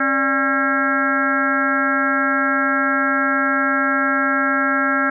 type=harmonic tone with a mistuned harmonic; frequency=271.3 Hz; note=C#4; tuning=37 cents flat; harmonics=1 / 2 / 3 / 4 / 5 / 6 / 7 / 8; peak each=-22 / -26 / -30 / -31 / -20 / -20 / -30 / -31 dBFS; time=0-5.1 s; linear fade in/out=5 ms; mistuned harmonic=2; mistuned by=+130 cents; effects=none